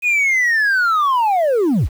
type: linear sweep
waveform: sine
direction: down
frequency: 2508 to 34.5 Hz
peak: -10 dBFS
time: 0.02-1.89 s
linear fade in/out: 50 ms
effects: tanh soft clip ceiling -12 dBFS + 7-bit